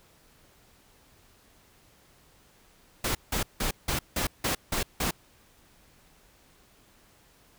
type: noise bursts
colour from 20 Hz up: pink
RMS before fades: -28 dBFS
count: 8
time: 3.04-5.11 s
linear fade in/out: 5 ms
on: 110 ms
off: 170 ms
effects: pink hiss -60 dBFS RMS until 7.58 s